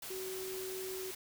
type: tone in noise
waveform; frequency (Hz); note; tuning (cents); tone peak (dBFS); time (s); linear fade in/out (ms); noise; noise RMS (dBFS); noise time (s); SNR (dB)
sine; 376.6; F#4; +31; -40; 0.1-1.11; 5; white; -45; 0.02-1.15; +2
effects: none